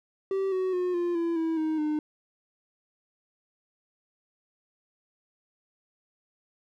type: tone with pitch steps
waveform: triangle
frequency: 386.8 / 373.6 / 360.9 / 348.6 / 336.7 / 325.3 / 314.2 / 303.5 Hz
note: G4 / F#4 / F#4 / F4 / E4 / E4 / D#4 / D#4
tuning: -23 / +17 / -43 / -3 / +37 / -23 / +17 / -43 cents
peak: -23 dBFS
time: 0.31-1.99 s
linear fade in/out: 2 ms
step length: 210 ms
effects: none